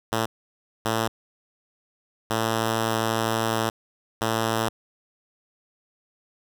5% pulse tone bursts at uneven times, 112.3 Hz, A2, 36 cents sharp, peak -11 dBFS, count 4, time 0.12-0.26 / 0.85-1.08 / 2.3-3.7 / 4.21-4.69 s, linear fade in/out 10 ms, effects none

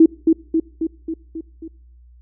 sine tone with echo, 324.6 Hz, E4, 27 cents flat, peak -5 dBFS, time 0-0.06 s, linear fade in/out 5 ms, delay 270 ms, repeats 6, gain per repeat -4 dB, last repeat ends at 1.68 s, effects noise-tail reverb RT60 0.7 s tail -25 dB re dry + added 60 Hz sine -44 dBFS peak until 2.21 s

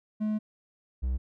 triangle tone pair in turn, 213.9 / 63.59 Hz, A3 / C2, -49 / -49 cents, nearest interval octave + major sixth, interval 2100 cents, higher first, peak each -24 dBFS, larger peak neither, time 0.2-0.39 / 1.02-1.18 s, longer first, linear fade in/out 20 ms, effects none

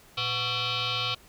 sine tone with frequency modulation, 116.54 Hz, A#2, in tune, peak -26 dBFS, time 0.17-1.15 s, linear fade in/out 10 ms, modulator 618 Hz, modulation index 6.5, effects pink hiss -55 dBFS RMS until 1.28 s

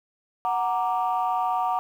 sine chord, Gb augmented, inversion none, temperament equal, 740 / 932.3 / 1174.7 Hz, Gb5 / Bb5 / D6, 0 / 0 / 0 cents, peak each -24 / -26 / -28 dBFS, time 0.45-1.79 s, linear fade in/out 0 ms, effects tanh soft clip ceiling -15 dBFS + 9-bit

